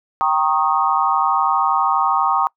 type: chord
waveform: sine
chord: Eb dominant seventh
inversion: first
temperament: equal with one note detuned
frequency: 784 / 932.3 / 1092.2 / 1244.5 Hz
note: G5 / Bb5 / Db6 / Eb6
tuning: 0 / 0 / -26 / 0 cents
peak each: -20 dBFS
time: 0.21-2.47 s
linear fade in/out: 0 ms
effects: noise-tail reverb RT60 0.1 s tail -24 dB re dry